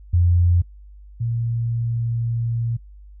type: tone pair in turn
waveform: sine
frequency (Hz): 87.31 / 116.54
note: F2 / A#2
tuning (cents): 0 / 0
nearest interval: perfect fourth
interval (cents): 500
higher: second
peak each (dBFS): -13 / -20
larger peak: first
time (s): 0.13-0.62 / 1.2-2.77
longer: second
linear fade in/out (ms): 10
effects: noise-tail reverb RT60 0.1 s tail -22 dB re dry + added 50 Hz sine -40 dBFS peak until 3.2 s